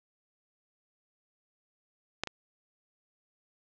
clicks, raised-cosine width 0.2 ms, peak -12 / -19 dBFS, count 2, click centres 2.236 / 2.273 s, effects low-pass 6000 Hz 12 dB/octave

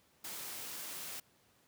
white noise, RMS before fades -44 dBFS, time 0.24-1.2 s, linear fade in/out 5 ms, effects pink hiss -69 dBFS RMS until 1.67 s + high-pass 100 Hz 12 dB/octave

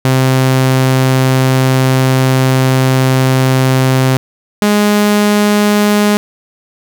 sawtooth tone pair in turn, 130.81 / 207.6 Hz, C3 / G#3, 0 / 0 cents, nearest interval minor sixth, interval 800 cents, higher second, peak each -4 dBFS, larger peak neither, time 0.05-4.17 / 4.62-6.17 s, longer first, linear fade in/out 0 ms, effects none

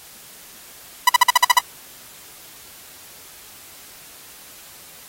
sawtooth tone bursts, 987.8 Hz, B5, in tune, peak -4 dBFS, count 8, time 1.07-1.589 s, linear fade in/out 5 ms, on 22 ms, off 49 ms, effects white hiss -43 dBFS RMS until 5.08 s + AAC 48 kbps

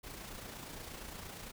pink noise with amplitude modulation, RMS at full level -45 dBFS, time 0.03-1.52 s, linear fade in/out 20 ms, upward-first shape sine, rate 28.6 Hz, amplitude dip 45%, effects none

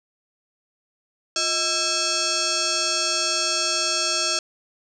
sine tone with frequency modulation, 633 Hz, D#5, 30 cents sharp, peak -20 dBFS, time 1.36-4.39 s, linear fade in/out 2 ms, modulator 986 Hz, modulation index 6.5, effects none

